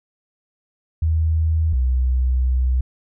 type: tone pair in turn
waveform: sine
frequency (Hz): 80 / 63.5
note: D#2 / B1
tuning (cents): +49 / +49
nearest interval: major third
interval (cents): 400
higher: first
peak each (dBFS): -15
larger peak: neither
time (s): 1.02-1.73 / 1.73-2.81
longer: second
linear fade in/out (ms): 5
effects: none